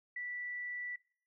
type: tone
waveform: sine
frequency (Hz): 1964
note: B6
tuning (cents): -10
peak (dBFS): -38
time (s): 0.16-0.96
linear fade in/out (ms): 5
effects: noise-tail reverb RT60 0.5 s tail -20 dB re dry